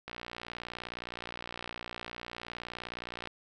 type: click train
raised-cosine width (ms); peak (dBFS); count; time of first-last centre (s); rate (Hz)
0.3; -23; 191; 0.08-3.273; 59.5
effects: none